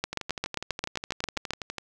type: two click trains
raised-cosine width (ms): 0.2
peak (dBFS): -16 / -10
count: 21 / 12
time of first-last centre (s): 0.13-1.783 / 0.04-1.507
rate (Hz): 12.1 / 7.5
effects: none